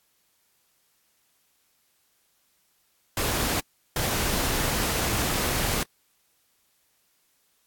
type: noise bursts at uneven times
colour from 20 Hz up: pink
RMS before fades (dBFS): -26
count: 2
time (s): 3.17-3.6 / 3.96-5.83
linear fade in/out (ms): 2
effects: white hiss -68 dBFS RMS until 7.66 s + AAC 64 kbps